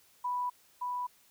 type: tone pair in turn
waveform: sine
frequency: 987 / 987 Hz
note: B5 / B5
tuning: -1 / -1 cents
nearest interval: unison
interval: 0 cents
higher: neither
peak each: -30 / -32 dBFS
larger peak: first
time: 0.24-0.5 / 0.81-1.07 s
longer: neither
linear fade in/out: 10 ms
effects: white hiss -64 dBFS RMS until 1.3 s